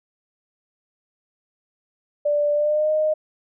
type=tone with pitch glide; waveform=sine; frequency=587.3 to 617.6 Hz; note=D5 to D#5; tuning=0 to -13 cents; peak=-17 dBFS; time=2.25-3.14 s; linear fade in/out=10 ms; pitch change=+87 cents; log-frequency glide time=2.53-2.91 s; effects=none